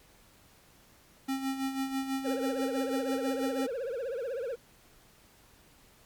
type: tone with tremolo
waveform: square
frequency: 268 Hz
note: C4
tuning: 42 cents sharp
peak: -29 dBFS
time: 1.28-3.67 s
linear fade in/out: 10 ms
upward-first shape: sine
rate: 6.1 Hz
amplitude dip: 60%
type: tone with vibrato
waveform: triangle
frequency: 503 Hz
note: B4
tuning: 32 cents sharp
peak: -30 dBFS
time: 2.24-4.56 s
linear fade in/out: 20 ms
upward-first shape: triangle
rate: 16 Hz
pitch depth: 220 cents each way
effects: pink hiss -60 dBFS RMS until 6.05 s + MP3 96 kbps